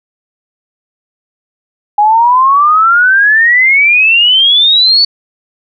sine exponential sweep, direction up, 819 to 4524 Hz, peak -4 dBFS, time 1.98-5.05 s, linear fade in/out 5 ms, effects none

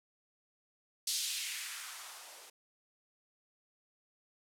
violet noise with band-pass filter sweep, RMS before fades -40 dBFS, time 1.07-2.5 s, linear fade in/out 5 ms, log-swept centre 4600 to 450 Hz, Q 1.7, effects low-pass 12000 Hz 12 dB/octave

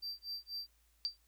triangle tone with tremolo, 4691 Hz, D8, 3 cents flat, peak -37 dBFS, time 0.02-0.67 s, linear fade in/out 10 ms, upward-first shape sine, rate 4.1 Hz, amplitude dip 100%
sine tone with exponential decay, 4674 Hz, D8, 9 cents flat, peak -29 dBFS, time 1.05-1.17 s, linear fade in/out 0 ms, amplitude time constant 25 ms
effects added 56 Hz sine -70 dBFS peak until 1.27 s + white hiss -74 dBFS RMS until 1.27 s

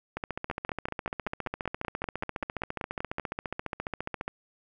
two click trains, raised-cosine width 0.5 ms, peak -17 / -17 dBFS, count 15 / 61, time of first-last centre 0.5-3.197 / 0.17-4.28 s, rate 5.19 / 14.6 Hz, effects none

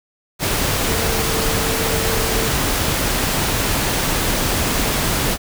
sine tone in noise, 449 Hz, A4, 35 cents sharp, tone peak -25 dBFS, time 0.87-2.51 s, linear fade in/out 50 ms, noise pink, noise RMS -19 dBFS, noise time 0.39-5.38 s, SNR -9 dB, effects none

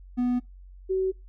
triangle / sine tone pair in turn, 246.8 / 378 Hz, B3 / F#4, -1 / +37 cents, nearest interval perfect fifth, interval 738 cents, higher second, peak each -20 / -22 dBFS, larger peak first, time 0.17-0.4 / 0.89-1.12 s, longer neither, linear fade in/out 20 ms, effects noise-tail reverb RT60 0.2 s tail -23 dB re dry + added 46 Hz sine -44 dBFS peak until 1.28 s

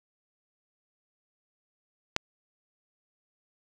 click, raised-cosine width 0.2 ms, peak -7 dBFS, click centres 2.164 s, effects none

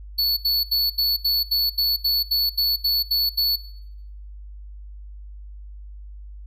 square tone bursts, 4435 Hz, C#8, in tune, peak -18 dBFS, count 13, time 0.18-3.562 s, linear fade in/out 10 ms, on 190 ms, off 76 ms, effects noise-tail reverb RT60 0.8 s tail -19 dB re dry + added 50 Hz sine -36 dBFS peak until 6.46 s

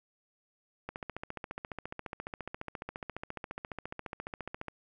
click train, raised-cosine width 0.5 ms, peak -23 dBFS, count 56, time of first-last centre 0.89-4.683 s, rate 14.5 Hz, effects none

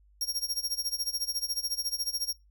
sawtooth tone with tremolo, 5580 Hz, F8, 2 cents flat, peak -24 dBFS, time 0.21-2.33 s, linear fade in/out 2 ms, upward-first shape sine, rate 14 Hz, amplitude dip 90%, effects noise-tail reverb RT60 0.2 s tail -24 dB re dry + added 50 Hz sine -58 dBFS peak until 2.5 s

